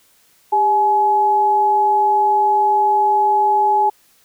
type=tone pair together; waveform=sine; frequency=399.8 / 847.1 Hz; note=G4 / G#5; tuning=+34 / +34 cents; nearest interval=octave + minor second; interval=1300 cents; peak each=-22 / -12 dBFS; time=0.52-3.9 s; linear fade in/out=10 ms; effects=white hiss -55 dBFS RMS until 4.24 s